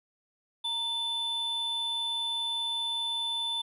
triangle tone pair together, 931 / 3515 Hz, A#5 / A7, -2 / -2 cents, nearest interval octave + major seventh, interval 2300 cents, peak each -38 / -28 dBFS, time 0.64-3.62 s, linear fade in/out 10 ms, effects resampled to 32000 Hz

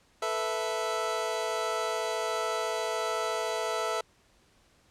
25% pulse chord, A suspended second, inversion none, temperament equal, 440 / 493.9 / 659.3 Hz, A4 / B4 / E5, 0 / 0 / 0 cents, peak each -30 / -32 / -28 dBFS, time 0.22-4.01 s, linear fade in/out 5 ms, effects pink hiss -64 dBFS RMS until 4.9 s + low-pass 9000 Hz 12 dB/octave

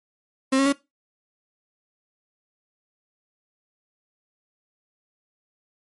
35% pulse tone with pitch steps, 265.6 / 272.8 / 280.1 Hz, C4 / C#4 / C#4, +26 / -28 / +18 cents, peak -15 dBFS, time 0.52-0.727 s, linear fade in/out 10 ms, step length 69 ms, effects noise-tail reverb RT60 0.2 s tail -17 dB re dry + MP3 48 kbps

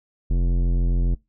sine tone with tanh clipping, 43.65 Hz, F1, in tune, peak -19 dBFS, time 0.3-1.15 s, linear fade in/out 10 ms, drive 15 dB, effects noise-tail reverb RT60 0.2 s tail -23 dB re dry

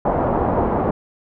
white low-pass noise, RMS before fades -19 dBFS, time 0.05-0.91 s, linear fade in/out 5 ms, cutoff 880 Hz, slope 24 dB/octave, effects none

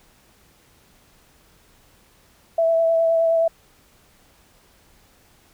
sine tone with vibrato, 659.3 Hz, E5, in tune, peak -15 dBFS, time 2.58-3.48 s, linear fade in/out 5 ms, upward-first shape sine, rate 9.6 Hz, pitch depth 15 cents each way, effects pink hiss -56 dBFS RMS until 5.53 s

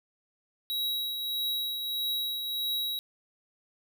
square tone with tremolo, 3860 Hz, B7, 40 cents flat, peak -28 dBFS, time 0.7-2.99 s, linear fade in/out 0 ms, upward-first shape triangle, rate 1.6 Hz, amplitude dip 45%, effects none

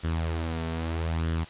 sawtooth tone with flanger, 81.7 Hz, E2, 15 cents flat, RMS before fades -29 dBFS, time 0.03-1.45 s, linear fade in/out 20 ms, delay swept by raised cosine 0.61 to 4.51 ms, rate 0.79 Hz, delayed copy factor +0.55, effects white hiss -47 dBFS RMS until 1.49 s + resampled to 8000 Hz

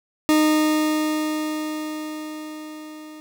40% pulse tone with level ramp, 307.7 Hz, D#4, 19 cents flat, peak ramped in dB -13 to -37 dBFS, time 0.29-3.2 s, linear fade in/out 0 ms, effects none

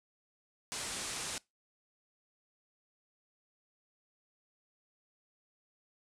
white low-pass noise, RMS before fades -40 dBFS, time 0.72-1.38 s, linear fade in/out 0 ms, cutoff 9800 Hz, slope 48 dB/octave, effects noise-tail reverb RT60 0.2 s tail -23 dB re dry

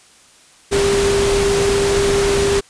sine tone in noise, 399.2 Hz, G4, 32 cents sharp, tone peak -14 dBFS, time 0.71-2.61 s, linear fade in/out 20 ms, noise pink, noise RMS -20 dBFS, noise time 0.71-2.61 s, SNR +3 dB, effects white hiss -48 dBFS RMS until 2.69 s + resampled to 22050 Hz

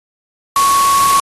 sine tone in noise, 1108.7 Hz, C#6, in tune, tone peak -9 dBFS, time 0.56-1.2 s, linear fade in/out 2 ms, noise white, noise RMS -18 dBFS, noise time 0.56-1.2 s, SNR +6 dB, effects AAC 32 kbps

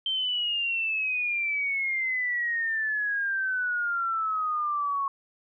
sine exponential sweep, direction down, 3136 to 1098 Hz, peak -25 dBFS, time 0.06-5.08 s, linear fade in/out 2 ms, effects none

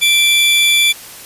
45% pulse tone pair together, 2346 / 3454 Hz, D7 / A7, -2 / -33 cents, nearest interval perfect fifth, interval 669 cents, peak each -12 dBFS, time 0.01-0.93 s, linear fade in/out 20 ms, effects white hiss -34 dBFS RMS until 1.25 s + resampled to 32000 Hz

